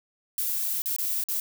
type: noise with dropouts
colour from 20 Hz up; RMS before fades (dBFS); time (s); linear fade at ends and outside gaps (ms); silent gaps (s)
violet; -28; 0.38-1.4; 1; 0.82-0.858 / 0.963-0.985 / 1.238-1.286
effects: none